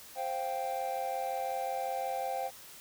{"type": "chord", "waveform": "triangle", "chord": "C suspended fourth", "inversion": "none", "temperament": "equal", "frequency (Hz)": [523.3, 698.5, 784], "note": ["C5", "F5", "G5"], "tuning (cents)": [0, 0, 0], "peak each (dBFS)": [-36, -36, -33], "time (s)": [0.15, 2.51], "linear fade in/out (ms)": 50, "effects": ["white hiss -51 dBFS RMS until 2.8 s"]}